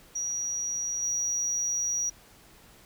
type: tone with level steps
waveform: sine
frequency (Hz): 5770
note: F#8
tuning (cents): -44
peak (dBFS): -28 / -25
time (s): 0.15-2.1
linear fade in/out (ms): 10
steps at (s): 1.02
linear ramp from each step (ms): 10
effects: tanh soft clip ceiling -22 dBFS + pink hiss -55 dBFS RMS until 2.85 s